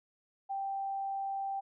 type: tone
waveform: sine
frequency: 784 Hz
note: G5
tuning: in tune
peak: -33 dBFS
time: 0.49-1.61 s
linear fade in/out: 20 ms
effects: none